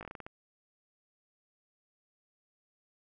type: slowing click train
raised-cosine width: 0.5 ms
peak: -28 dBFS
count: 8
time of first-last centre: 0.01-0.265 s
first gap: 18 ms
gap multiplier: 1.23
effects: none